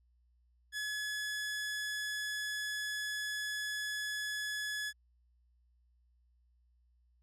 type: tone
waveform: sawtooth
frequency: 1700 Hz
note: G#6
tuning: 40 cents sharp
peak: -32 dBFS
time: 0.72-4.93 s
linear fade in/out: 50 ms
effects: added 60 Hz sine -67 dBFS peak until 7.22 s + low-pass 11000 Hz 12 dB/octave